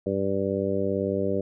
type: harmonic tone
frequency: 98 Hz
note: G2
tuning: in tune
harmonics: 1 / 2 / 3 / 4 / 5 / 6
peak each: -34 / -30 / -32 / -29 / -29 / -31 dBFS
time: 0.06-1.41 s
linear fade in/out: 5 ms
effects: none